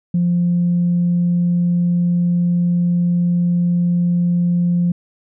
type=tone; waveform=sine; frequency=174.61 Hz; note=F3; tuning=in tune; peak=-12 dBFS; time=0.14-4.92 s; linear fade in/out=5 ms; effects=tanh soft clip ceiling -9 dBFS